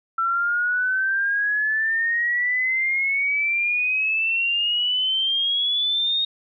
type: exponential sweep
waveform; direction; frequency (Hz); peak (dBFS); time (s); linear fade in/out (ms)
sine; up; 1340 to 3729; -19; 0.18-6.25; 5
effects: none